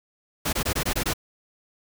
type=noise bursts; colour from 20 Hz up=pink; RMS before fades=-25 dBFS; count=7; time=0.45-1.136 s; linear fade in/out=10 ms; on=80 ms; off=21 ms; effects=none